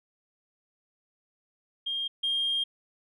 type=tone pair in turn; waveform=sine; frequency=3217 / 3217 Hz; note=G7 / G7; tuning=+44 / +44 cents; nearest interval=unison; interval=0 cents; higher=neither; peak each=-28 / -24 dBFS; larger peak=second; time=1.86-2.08 / 2.23-2.64 s; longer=second; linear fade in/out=10 ms; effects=tanh soft clip ceiling -21 dBFS